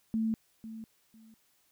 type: tone with echo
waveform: sine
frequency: 222.3 Hz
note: A3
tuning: 18 cents sharp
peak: -27 dBFS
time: 0.14-0.34 s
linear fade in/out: 0 ms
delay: 500 ms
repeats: 2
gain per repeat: -13 dB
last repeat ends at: 1.34 s
effects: white hiss -70 dBFS RMS until 1.71 s